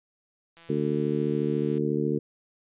click train, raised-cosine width 0.2 ms, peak -34 dBFS, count 203, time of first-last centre 0.57-1.78 s, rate 167 Hz
harmonic tone, 74.1 Hz, D2, 16 cents sharp, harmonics 2 / 3 / 4 / 5 / 6, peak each -30 / -30 / -30 / -30 / -30 dBFS, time 0.69-2.19 s, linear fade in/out 10 ms
effects resampled to 8000 Hz

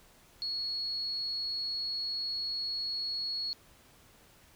sine tone, 4343 Hz, C#8, 36 cents flat, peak -32 dBFS, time 0.42-3.53 s, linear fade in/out 0 ms, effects pink hiss -60 dBFS RMS until 4.55 s

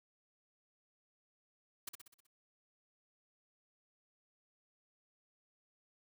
white noise with echo, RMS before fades -43 dBFS, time 1.87-1.89 s, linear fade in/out 5 ms, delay 63 ms, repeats 6, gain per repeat -5 dB, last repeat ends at 2.268 s, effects none

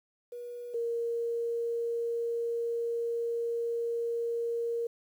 sine tone pair in turn, 482.9 / 467 Hz, B4 / A#4, -39 / +3 cents, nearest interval minor second, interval 58 cents, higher first, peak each -38 / -29 dBFS, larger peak second, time 0.32-0.74 / 0.74-4.87 s, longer second, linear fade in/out 5 ms, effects 10-bit

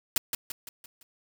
white noise with echo, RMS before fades -24 dBFS, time 0.16-0.18 s, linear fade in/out 2 ms, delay 170 ms, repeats 5, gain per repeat -6 dB, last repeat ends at 1.03 s, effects none

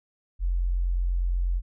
sine tone, 44.21 Hz, F1, 22 cents sharp, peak -22 dBFS, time 0.39-1.62 s, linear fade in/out 50 ms, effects none

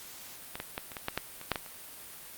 clicks, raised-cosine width 0.3 ms, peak -20 / -19 / -17 / -27 / -21 / -14 / -13 / -27 / -10 / -16 / -30 dBFS, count 11, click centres 0.555 / 0.601 / 0.779 / 0.918 / 0.968 / 1.084 / 1.176 / 1.414 / 1.517 / 1.558 / 1.662 s, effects white hiss -47 dBFS RMS until 2.37 s + Opus 48 kbps

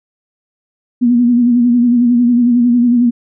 sine tone with vibrato, 241.3 Hz, B3, 40 cents flat, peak -7 dBFS, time 1.01-3.11 s, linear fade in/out 20 ms, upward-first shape sine, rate 11 Hz, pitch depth 49 cents each way, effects none

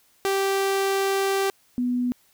sawtooth / sine tone pair in turn, 390.6 / 246.7 Hz, G4 / B3, -6 / -2 cents, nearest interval minor sixth, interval 796 cents, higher first, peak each -17 / -21 dBFS, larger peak first, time 0.25-1.5 / 1.78-2.12 s, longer first, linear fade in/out 0 ms, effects white hiss -61 dBFS RMS until 2.33 s

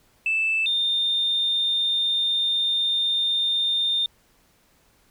sine tone pair in turn, 2637 / 3624 Hz, E7 / A#7, 0 / -50 cents, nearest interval tritone, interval 550 cents, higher second, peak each -19 / -19 dBFS, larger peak neither, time 0.26-0.66 / 0.66-4.06 s, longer second, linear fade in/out 2 ms, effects tanh soft clip ceiling -15 dBFS + pink hiss -61 dBFS RMS until 5.1 s

